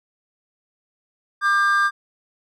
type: tone pair together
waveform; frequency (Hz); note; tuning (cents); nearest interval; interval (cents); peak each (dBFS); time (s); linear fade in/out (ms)
triangle; 1193.1 / 1600; D6 / G6; +27 / +35; perfect fourth; 508; -16; 1.41-1.91; 50
effects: tanh soft clip ceiling -6 dBFS